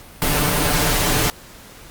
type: noise with comb filter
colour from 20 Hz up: pink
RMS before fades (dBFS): -18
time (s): 0.22-1.3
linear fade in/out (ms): 0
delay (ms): 6.8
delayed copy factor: +0.7
effects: pink hiss -42 dBFS RMS until 1.9 s + Opus 48 kbps